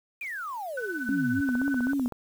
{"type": "exponential sweep", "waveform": "sine", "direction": "down", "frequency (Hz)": [2489, 91.2], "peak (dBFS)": -32, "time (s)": [0.21, 1.41], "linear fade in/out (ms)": 5}
{"type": "tone with tremolo", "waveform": "sine", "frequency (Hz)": 1500, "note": "F#6", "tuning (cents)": 23, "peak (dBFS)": -29, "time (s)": [0.77, 1.93], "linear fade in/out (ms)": 5, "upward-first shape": "sine", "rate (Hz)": 17, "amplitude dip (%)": 75}
{"type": "tone with vibrato", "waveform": "sine", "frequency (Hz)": 261.6, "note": "C4", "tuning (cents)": 0, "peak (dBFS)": -24, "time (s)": [1.09, 2.08], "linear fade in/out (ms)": 0, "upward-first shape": "sine", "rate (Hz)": 3.8, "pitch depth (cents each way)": 130}
{"type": "click train", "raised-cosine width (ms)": 1, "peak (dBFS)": -24, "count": 11, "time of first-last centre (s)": [1.49, 2.123], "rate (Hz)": 15.8}
{"effects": ["8-bit"]}